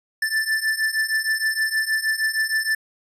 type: beating tone pair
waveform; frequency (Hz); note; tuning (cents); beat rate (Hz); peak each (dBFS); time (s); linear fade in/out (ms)
square; 1759 / 1765.4; A6 / A6; -1 / +5; 6.4; -25 / -23; 0.22-2.75; 5
effects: resampled to 32000 Hz